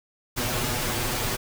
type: noise with comb filter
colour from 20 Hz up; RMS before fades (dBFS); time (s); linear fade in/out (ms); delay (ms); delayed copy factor
pink; -27; 0.36-1.37; 20; 8.2; +1
effects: none